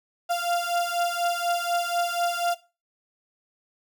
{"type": "beating tone pair", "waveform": "35% pulse", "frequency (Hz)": [693, 697.1], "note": ["F5", "F5"], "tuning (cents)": [-14, -3], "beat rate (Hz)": 4.1, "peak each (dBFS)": -25, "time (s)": [0.29, 2.55], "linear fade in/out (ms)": 20, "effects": ["noise-tail reverb RT60 0.3 s tail -17 dB re dry"]}